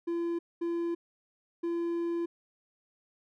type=tone bursts at uneven times; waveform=triangle; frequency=340 Hz; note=F4; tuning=46 cents flat; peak=-27 dBFS; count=3; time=0.07-0.39 / 0.61-0.95 / 1.63-2.26 s; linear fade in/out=10 ms; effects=none